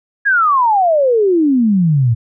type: exponential sweep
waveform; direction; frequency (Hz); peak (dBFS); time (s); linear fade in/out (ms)
sine; down; 1686 to 109.9; -9; 0.25-2.15; 20
effects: none